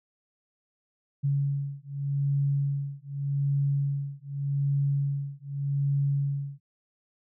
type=beating tone pair; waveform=sine; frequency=140 / 140.84 Hz; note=C#3 / C#3; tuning=+18 / +28 cents; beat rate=0.84 Hz; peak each=-28 dBFS; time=1.23-6.6 s; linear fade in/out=20 ms; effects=none